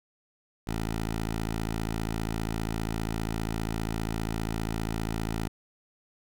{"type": "tone", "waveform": "10% pulse", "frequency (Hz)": 55, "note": "A1", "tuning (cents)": 0, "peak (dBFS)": -21, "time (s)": [0.67, 5.48], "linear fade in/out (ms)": 5, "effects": []}